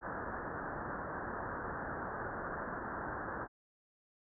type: low-pass noise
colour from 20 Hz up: white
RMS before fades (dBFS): -41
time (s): 0.01-3.48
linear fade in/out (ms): 50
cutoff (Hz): 1700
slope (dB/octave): 96
effects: none